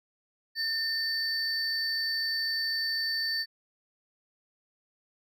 triangle tone pair together, 1800 / 4536 Hz, A6 / C#8, +39 / +39 cents, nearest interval octave + major third, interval 1600 cents, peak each -31 / -28 dBFS, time 0.55-3.46 s, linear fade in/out 50 ms, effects none

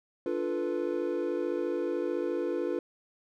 triangle chord, B half-diminished seventh, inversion first, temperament equal, 293.7 / 349.2 / 440 / 493.9 Hz, D4 / F4 / A4 / B4, 0 / 0 / 0 / 0 cents, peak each -34 / -30 / -34 / -32 dBFS, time 0.26-2.79 s, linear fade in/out 2 ms, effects none

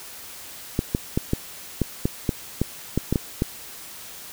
clicks, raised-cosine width 3 ms, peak -7 dBFS, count 12, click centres 0.791 / 0.949 / 1.175 / 1.334 / 1.817 / 2.055 / 2.292 / 2.616 / 2.976 / 3.126 / 3.158 / 3.421 s, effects white hiss -40 dBFS RMS until 4.32 s

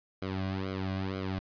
sawtooth tone with flanger, 95.3 Hz, G2, 48 cents flat, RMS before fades -34 dBFS, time 0.22-1.39 s, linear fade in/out 0 ms, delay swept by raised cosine 1.1 to 2.3 ms, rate 2.1 Hz, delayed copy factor -0.95, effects resampled to 11025 Hz + 11-bit

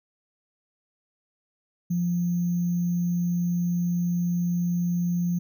sine tone with sample-and-hold, 174.61 Hz, F3, in tune, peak -22 dBFS, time 1.9-5.39 s, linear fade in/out 10 ms, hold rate 6300 Hz, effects none

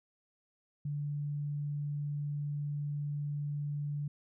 sine tone, 145.8 Hz, D3, 12 cents flat, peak -33 dBFS, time 0.85-4.08 s, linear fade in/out 5 ms, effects none

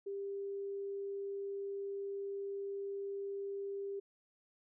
sine tone, 397.2 Hz, G4, 23 cents sharp, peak -38 dBFS, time 0.06-4 s, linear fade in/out 10 ms, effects none

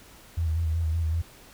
sine tone with vibrato, 81.3 Hz, E2, 23 cents flat, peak -23 dBFS, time 0.37-1.22 s, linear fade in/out 10 ms, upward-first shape square, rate 5.3 Hz, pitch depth 43 cents each way, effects pink hiss -51 dBFS RMS until 1.53 s

